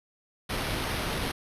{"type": "noise with sample-and-hold", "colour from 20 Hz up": "pink", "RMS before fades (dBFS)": -31, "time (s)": [0.49, 1.32], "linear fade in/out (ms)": 10, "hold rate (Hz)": 7350, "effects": ["resampled to 32000 Hz"]}